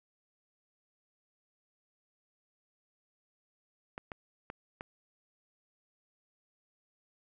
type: clicks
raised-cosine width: 0.5 ms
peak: -25 dBFS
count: 4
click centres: 3.979 / 4.118 / 4.501 / 4.809 s
effects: none